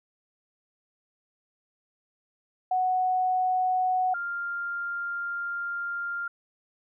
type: tone pair in turn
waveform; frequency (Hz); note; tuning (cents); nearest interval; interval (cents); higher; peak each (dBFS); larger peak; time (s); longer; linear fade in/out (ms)
sine; 740 / 1396.9; F#5 / F6; 0 / 0; major seventh; 1100; second; -22 / -29; first; 2.71-4.14 / 4.14-6.28; second; 5
effects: none